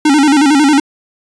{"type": "tone with vibrato", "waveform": "square", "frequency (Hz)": 289.1, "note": "D4", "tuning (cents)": -27, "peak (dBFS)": -7, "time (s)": [0.05, 0.8], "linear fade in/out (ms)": 5, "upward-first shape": "square", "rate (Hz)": 11, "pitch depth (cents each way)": 95, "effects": ["resampled to 22050 Hz"]}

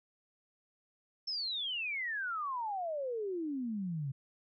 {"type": "exponential sweep", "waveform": "sine", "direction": "down", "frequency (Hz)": [5400, 130.81], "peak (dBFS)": -34, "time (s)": [1.27, 4.12], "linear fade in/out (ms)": 10, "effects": []}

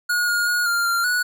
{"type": "tone with pitch steps", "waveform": "square", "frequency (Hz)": [1444, 1428, 1444, 1398, 1386, 1468], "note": ["F#6", "F6", "F#6", "F6", "F6", "F#6"], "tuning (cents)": [-43, 38, -43, 1, -14, -14], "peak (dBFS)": -19, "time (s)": [0.09, 1.23], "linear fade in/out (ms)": 10, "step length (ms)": 190, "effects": []}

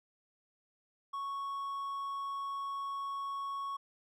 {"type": "tone", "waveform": "triangle", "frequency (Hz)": 1108, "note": "C#6", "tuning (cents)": -1, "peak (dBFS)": -34, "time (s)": [1.13, 3.77], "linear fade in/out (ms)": 10, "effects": []}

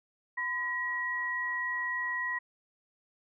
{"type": "tone pair together", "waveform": "sine", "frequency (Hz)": [1013.5, 1910], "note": ["B5", "A#6"], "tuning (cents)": [45, 42], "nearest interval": "major seventh", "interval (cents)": 1097, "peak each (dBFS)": [-37, -31], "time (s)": [0.37, 2.39], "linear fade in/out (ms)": 10, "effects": []}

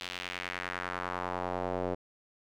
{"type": "tone with band-pass filter sweep", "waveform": "square", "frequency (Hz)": 44.99, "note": "F#1", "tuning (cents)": -48, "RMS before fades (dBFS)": -36, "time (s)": [0, 1.95], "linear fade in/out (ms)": 10, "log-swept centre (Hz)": [3400, 510], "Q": 1.6, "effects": []}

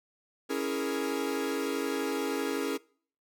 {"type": "chord", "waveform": "45% pulse", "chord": "A# half-diminished seventh", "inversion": "first", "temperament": "equal", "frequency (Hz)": [277.2, 329.6, 415.3, 466.2], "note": ["C#4", "E4", "G#4", "A#4"], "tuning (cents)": [0, 0, 0, 0], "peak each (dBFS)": [-34, -37, -34, -36], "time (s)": [0.49, 2.78], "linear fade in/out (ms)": 20, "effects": ["noise-tail reverb RT60 0.5 s tail -24 dB re dry"]}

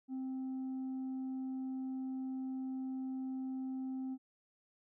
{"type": "tone with tanh clipping", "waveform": "sine", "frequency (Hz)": 261.8, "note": "C4", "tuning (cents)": 1, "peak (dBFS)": -38, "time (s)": [0.08, 4.18], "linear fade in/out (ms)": 50, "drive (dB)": 2, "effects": []}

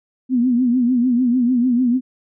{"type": "tone with vibrato", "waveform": "sine", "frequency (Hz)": 246.9, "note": "B3", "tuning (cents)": 0, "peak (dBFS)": -13, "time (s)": [0.29, 2.01], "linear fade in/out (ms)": 50, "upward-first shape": "triangle", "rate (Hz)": 6.7, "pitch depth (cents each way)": 110, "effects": []}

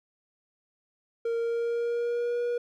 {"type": "tone with pitch glide", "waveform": "triangle", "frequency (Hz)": [463.2, 480.4], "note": ["A#4", "B4"], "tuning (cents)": [-11, -48], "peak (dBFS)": -24, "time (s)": [1.25, 2.58], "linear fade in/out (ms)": 5, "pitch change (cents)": 63, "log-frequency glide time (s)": [1.36, 2.4], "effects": []}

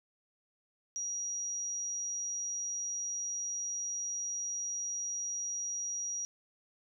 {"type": "tone", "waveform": "sine", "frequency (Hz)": 5750, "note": "F8", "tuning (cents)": 50, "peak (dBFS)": -34, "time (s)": [0.96, 6.25], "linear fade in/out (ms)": 0, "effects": []}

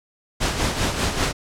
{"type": "noise with tremolo", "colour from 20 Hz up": "pink", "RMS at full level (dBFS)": -20, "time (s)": [0.4, 1.33], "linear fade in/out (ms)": 20, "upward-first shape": "sine", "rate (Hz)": 5.1, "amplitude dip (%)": 55, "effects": ["low-pass 8000 Hz 12 dB/octave"]}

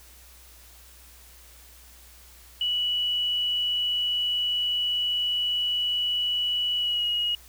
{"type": "tone with pitch glide", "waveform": "sine", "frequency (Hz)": [2945, 2893], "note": ["F#7", "F#7"], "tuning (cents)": [-9, -40], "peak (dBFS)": -23, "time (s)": [2.61, 7.35], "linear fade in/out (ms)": 2, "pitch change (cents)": -31, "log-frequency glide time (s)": [6.77, 7.06], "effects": ["added 60 Hz sine -52 dBFS peak until 7.48 s", "white hiss -52 dBFS RMS until 7.48 s"]}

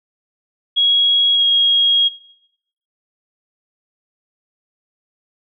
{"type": "tone with pitch glide", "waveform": "sine", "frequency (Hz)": [3314, 3280], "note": ["G#7", "G#7"], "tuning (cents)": [-4, -22], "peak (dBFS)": -11, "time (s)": [0.76, 2.09], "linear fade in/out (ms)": 20, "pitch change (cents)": -18, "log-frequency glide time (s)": [1.33, 1.44], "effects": ["noise-tail reverb RT60 0.8 s tail -19 dB re dry"]}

